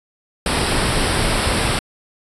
pink band-stop noise, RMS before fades -18 dBFS, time 0.46-1.79 s, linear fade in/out 2 ms, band 5500 to 7900 Hz, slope 96 dB/octave, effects resampled to 24000 Hz

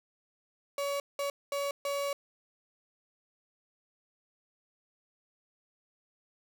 35% pulse tone bursts at uneven times, 564 Hz, C#5, 30 cents sharp, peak -29 dBFS, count 4, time 0.78-1 / 1.19-1.3 / 1.52-1.71 / 1.85-2.13 s, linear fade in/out 2 ms, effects none

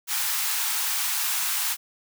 white high-pass noise, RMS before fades -26 dBFS, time 0.07-1.77 s, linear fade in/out 50 ms, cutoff 800 Hz, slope 48 dB/octave, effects none

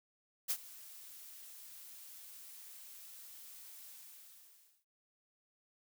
blue noise with ADSR envelope, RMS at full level -33 dBFS, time 0.48-4.85 s, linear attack 25 ms, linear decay 61 ms, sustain -20 dB, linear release 980 ms, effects none

